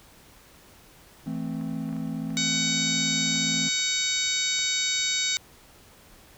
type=chord; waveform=triangle; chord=A minor; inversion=second; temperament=equal; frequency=164.81 / 220 / 261.6 Hz; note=E3 / A3 / C4; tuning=0 / 0 / 0 cents; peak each=-31 dBFS; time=1.26-3.69 s; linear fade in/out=10 ms
type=clicks; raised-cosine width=0.5 ms; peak=-32 dBFS; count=10; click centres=1.612 / 1.891 / 1.928 / 1.966 / 2.305 / 2.555 / 3.356 / 3.685 / 3.794 / 4.591 s
type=harmonic tone; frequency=750 Hz; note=F#5; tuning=23 cents sharp; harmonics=2 / 3 / 4 / 5 / 6 / 7 / 8 / 9 / 10; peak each=-38 / -30 / -38 / -28 / -34 / -37 / -31 / -37 / -33 dBFS; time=2.37-5.37 s; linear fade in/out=0 ms
effects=pink hiss -53 dBFS RMS until 6.37 s